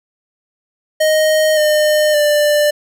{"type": "tone with pitch steps", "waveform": "square", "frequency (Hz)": [622.3, 607.4, 592.8], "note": ["D#5", "D#5", "D5"], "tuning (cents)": [0, -42, 16], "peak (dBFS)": -11, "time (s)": [1, 2.71], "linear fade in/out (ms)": 10, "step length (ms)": 570, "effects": []}